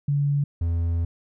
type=tone pair in turn; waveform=sine / triangle; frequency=143 / 84.22 Hz; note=D3 / E2; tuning=-46 / +38 cents; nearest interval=major sixth; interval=916 cents; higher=first; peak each=-19 dBFS; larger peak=neither; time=0.08-0.44 / 0.61-1.05 s; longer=second; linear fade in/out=5 ms; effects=none